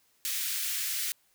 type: high-pass noise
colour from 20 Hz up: white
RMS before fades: -32 dBFS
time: 0.25-1.12 s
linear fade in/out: 0 ms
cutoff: 1700 Hz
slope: 24 dB/octave
effects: white hiss -68 dBFS RMS until 1.34 s